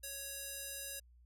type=tone with band-pass filter; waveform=square; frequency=554.4 Hz; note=C#5; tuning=in tune; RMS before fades=-45 dBFS; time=0.03-1 s; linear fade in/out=10 ms; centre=11000 Hz; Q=1; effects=added 60 Hz sine -60 dBFS peak until 1.25 s